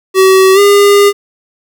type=tone with pitch glide; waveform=square; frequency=380 to 404.9 Hz; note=F#4 to G#4; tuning=+46 to -44 cents; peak=-4 dBFS; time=0.14-1.13 s; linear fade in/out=50 ms; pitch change=+110 cents; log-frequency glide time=0.54-0.59 s; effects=7-bit